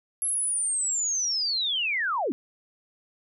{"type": "linear sweep", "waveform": "sine", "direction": "down", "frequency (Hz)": [11175, 220], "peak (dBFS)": -24, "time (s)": [0.22, 2.32], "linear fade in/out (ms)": 0, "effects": []}